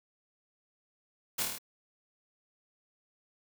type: noise with echo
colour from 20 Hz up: white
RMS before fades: -32 dBFS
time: 1.38-1.43 s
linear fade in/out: 10 ms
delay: 26 ms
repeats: 6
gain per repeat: -2 dB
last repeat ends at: 1.586 s
effects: none